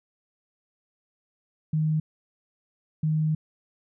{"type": "tone pair in turn", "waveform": "sine", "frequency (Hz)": [155.56, 155.56], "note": ["D#3", "D#3"], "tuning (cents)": [0, 0], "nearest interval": "unison", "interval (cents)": 0, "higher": "neither", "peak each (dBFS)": -21, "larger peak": "neither", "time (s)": [[1.73, 2], [3.03, 3.35]], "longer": "second", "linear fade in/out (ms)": 5, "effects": []}